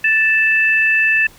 sine tone pair together, 1760 / 2637 Hz, A6 / E7, 0 / 0 cents, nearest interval perfect fifth, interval 700 cents, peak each -14 dBFS, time 0.04-1.27 s, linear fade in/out 5 ms, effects pink hiss -45 dBFS RMS until 1.38 s

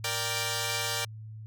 5% pulse chord, G minor, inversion first, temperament equal, 466.2 / 587.3 / 784 Hz, Bb4 / D5 / G5, 0 / 0 / 0 cents, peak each -22 dBFS, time 0.04-1.05 s, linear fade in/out 5 ms, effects added 109 Hz sine -40 dBFS peak until 1.46 s

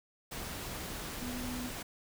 sine tone in noise, 247.7 Hz, B3, 5 cents sharp, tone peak -38 dBFS, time 1.21-1.69 s, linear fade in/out 10 ms, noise pink, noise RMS -41 dBFS, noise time 0.31-1.83 s, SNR 0 dB, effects none

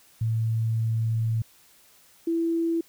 sine tone pair in turn, 112.6 / 332.4 Hz, A2 / E4, +40 / +15 cents, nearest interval octave + perfect fifth, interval 1875 cents, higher second, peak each -22 dBFS, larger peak neither, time 0.21-1.42 / 2.27-2.81 s, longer first, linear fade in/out 5 ms, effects white hiss -57 dBFS RMS until 2.88 s

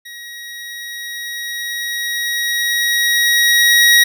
25% pulse tone with level ramp, 1899 Hz, A#6, 32 cents sharp, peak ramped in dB -28 to -3 dBFS, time 0.05-4.04 s, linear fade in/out 10 ms, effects none

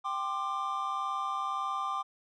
triangle chord, G suspended fourth, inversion none, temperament equal with one note detuned, 784 / 1046.5 / 1188.3 Hz, G5 / C6 / D6, 0 / 0 / +20 cents, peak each -36 / -35 / -31 dBFS, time 0.04-2.03 s, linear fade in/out 20 ms, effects resampled to 22050 Hz

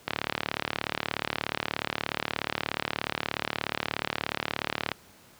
click train, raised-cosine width 0.3 ms, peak -10 dBFS, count 179, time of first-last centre 0.08-4.917 s, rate 36.8 Hz, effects pink hiss -55 dBFS RMS until 5.39 s + high-pass 80 Hz 12 dB/octave

